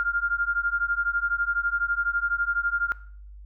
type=beating tone pair; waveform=sine; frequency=1396.9 / 1408.9 Hz; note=F6 / F6; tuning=0 / +15 cents; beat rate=12 Hz; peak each=-26 dBFS; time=0-2.92 s; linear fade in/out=0 ms; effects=noise-tail reverb RT60 0.5 s tail -18 dB re dry + added 50 Hz sine -41 dBFS peak until 3.45 s